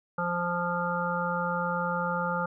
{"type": "harmonic tone", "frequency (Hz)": 174.61, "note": "F3", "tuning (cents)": 0, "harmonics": [1, 3, 5, 7, 8], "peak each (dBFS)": [-33, -33, -33, -33, -33], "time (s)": [0.18, 2.46], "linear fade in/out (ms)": 5, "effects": []}